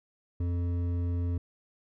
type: tone with hard clipping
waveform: sine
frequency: 87.31 Hz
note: F2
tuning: in tune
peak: -29 dBFS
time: 0.4-1.38 s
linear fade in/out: 5 ms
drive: 9 dB
effects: none